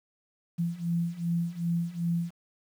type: beating tone pair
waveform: sine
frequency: 168.6 / 171.2 Hz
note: E3 / F3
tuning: +39 / -34 cents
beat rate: 2.6 Hz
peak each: -31 / -29 dBFS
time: 0.58-2.31 s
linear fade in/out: 20 ms
effects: 9-bit